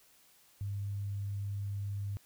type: tone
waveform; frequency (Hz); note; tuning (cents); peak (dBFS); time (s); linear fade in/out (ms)
sine; 100.4; G2; +42; -34; 0.61-2.17; 0
effects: white hiss -64 dBFS RMS until 2.25 s